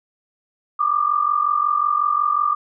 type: tone pair together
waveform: sine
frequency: 1168.5 / 1214 Hz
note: D6 / D#6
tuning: -9 / -43 cents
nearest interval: minor second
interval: 66 cents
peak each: -19 dBFS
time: 0.79-2.55 s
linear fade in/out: 10 ms
effects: none